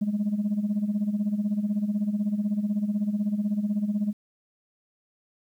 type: tone with tremolo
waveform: sine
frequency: 207.7 Hz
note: G#3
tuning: in tune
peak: -19 dBFS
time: 0.01-4.13 s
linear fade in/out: 10 ms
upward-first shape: sine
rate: 16 Hz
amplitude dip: 75%
effects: tanh soft clip ceiling -19 dBFS + 10-bit